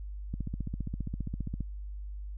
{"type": "click train", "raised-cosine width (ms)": 5, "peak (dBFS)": -22, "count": 20, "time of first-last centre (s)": [0.34, 1.607], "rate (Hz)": 15, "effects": ["added 50 Hz sine -37 dBFS peak until 2.37 s"]}